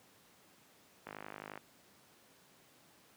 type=click train; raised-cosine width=0.5 ms; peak=-29 dBFS; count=27; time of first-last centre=1.07-1.576 s; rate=51.4 Hz; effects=pink hiss -64 dBFS RMS until 3.16 s + high-pass 150 Hz 12 dB/octave